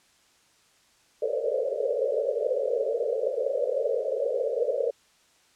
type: band-pass noise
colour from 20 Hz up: white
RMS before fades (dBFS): -27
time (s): 1.22-4.91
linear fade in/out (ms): 5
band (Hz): 430 to 600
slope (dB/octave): 96
effects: white hiss -62 dBFS RMS until 5.55 s + low-pass 8000 Hz 12 dB/octave